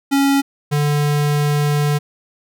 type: tone pair in turn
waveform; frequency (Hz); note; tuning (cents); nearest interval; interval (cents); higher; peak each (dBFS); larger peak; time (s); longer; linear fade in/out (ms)
square; 277.2 / 146.84; C#4 / D3; 0 / 0; major seventh; 1100; first; -13 / -15; first; 0.11-0.42 / 0.71-1.99; second; 20
effects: none